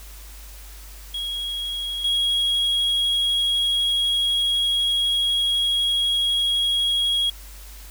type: tone pair in turn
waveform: triangle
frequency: 3304 / 3304 Hz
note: G#7 / G#7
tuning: -10 / -10 cents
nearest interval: unison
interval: 0 cents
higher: neither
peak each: -24 / -17 dBFS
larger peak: second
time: 1.14-2.04 / 2.04-7.3 s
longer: second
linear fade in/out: 5 ms
effects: added 50 Hz sine -39 dBFS peak until 7.9 s + white hiss -45 dBFS RMS until 7.9 s